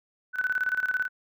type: tone with tremolo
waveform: sine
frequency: 1500 Hz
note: F#6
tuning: 23 cents sharp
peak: -22 dBFS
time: 0.33-1.09 s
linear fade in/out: 50 ms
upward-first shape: square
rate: 18 Hz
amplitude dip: 75%
effects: none